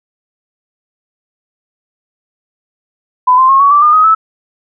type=tone with pitch steps; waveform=sine; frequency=1004 / 1042.4 / 1082.3 / 1123.7 / 1166.7 / 1211.3 / 1257.7 / 1305.8 Hz; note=B5 / C6 / C#6 / C#6 / D6 / D#6 / D#6 / E6; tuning=+28 / -7 / -42 / +23 / -12 / -47 / +18 / -17 cents; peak=-4 dBFS; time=3.27-4.15 s; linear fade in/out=10 ms; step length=110 ms; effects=none